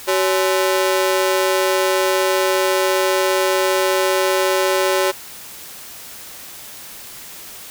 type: ring-modulated tone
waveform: sawtooth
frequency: 471 Hz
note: A#4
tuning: 18 cents sharp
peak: -8 dBFS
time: 0.07-5.12 s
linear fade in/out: 20 ms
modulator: 92.6 Hz
effects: white hiss -36 dBFS RMS until 7.7 s